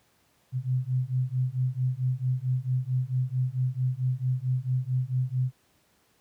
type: beating tone pair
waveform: sine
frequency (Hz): 125.7 / 130.2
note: B2 / C3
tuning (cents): +31 / -8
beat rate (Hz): 4.5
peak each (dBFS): -27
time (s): 0.52-5.52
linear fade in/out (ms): 50
effects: pink hiss -66 dBFS RMS until 6.2 s + high-pass 80 Hz 12 dB/octave